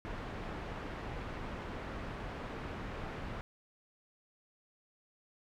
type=low-pass noise; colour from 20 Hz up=pink; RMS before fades=-42 dBFS; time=0.05-3.41 s; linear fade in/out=0 ms; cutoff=2000 Hz; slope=12 dB/octave; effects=none